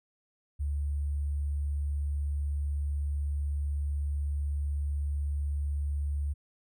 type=tone with sample-and-hold; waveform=sine; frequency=72 Hz; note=D2; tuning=34 cents flat; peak=-28 dBFS; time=0.59-6.34 s; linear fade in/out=20 ms; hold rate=8820 Hz; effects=none